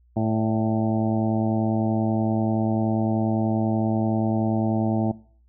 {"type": "harmonic tone with a mistuned harmonic", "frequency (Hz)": 110.3, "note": "A2", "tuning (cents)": 5, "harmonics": [1, 2, 3, 4, 5, 6, 7, 8], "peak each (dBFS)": [-25, -24, -28, -39, -35, -30, -33, -40], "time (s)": [0.16, 5.12], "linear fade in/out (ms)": 10, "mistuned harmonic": 5, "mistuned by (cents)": 52, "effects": ["noise-tail reverb RT60 0.5 s tail -21 dB re dry", "added 60 Hz sine -55 dBFS peak until 5.48 s"]}